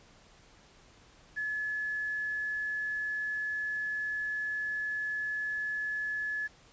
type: tone with quantisation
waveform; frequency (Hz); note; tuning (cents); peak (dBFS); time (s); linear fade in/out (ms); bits
sine; 1711; A6; -49; -31; 1.36-6.48; 20; 9
effects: pink hiss -59 dBFS RMS until 6.72 s + resampled to 16000 Hz